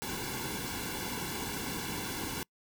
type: noise with comb filter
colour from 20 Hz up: pink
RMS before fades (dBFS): -37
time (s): 0.02-2.43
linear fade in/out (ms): 0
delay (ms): 1.6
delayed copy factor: -0.85
effects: noise-tail reverb RT60 0.1 s tail -26 dB re dry